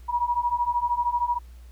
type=beating tone pair; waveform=sine; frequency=954 / 967 Hz; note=A#5 / B5; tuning=+40 / -37 cents; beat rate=13 Hz; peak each=-26 / -24 dBFS; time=0.08-1.39 s; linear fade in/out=20 ms; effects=added 60 Hz sine -42 dBFS peak until 1.71 s + pink hiss -60 dBFS RMS until 1.71 s